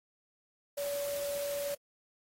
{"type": "tone in noise", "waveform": "sine", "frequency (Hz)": 571, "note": "D5", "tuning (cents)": -49, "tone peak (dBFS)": -33, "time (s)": [0.77, 1.75], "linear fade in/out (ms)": 10, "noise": "white", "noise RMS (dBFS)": -43, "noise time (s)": [0.77, 1.75], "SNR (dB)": 7, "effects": ["AAC 48 kbps"]}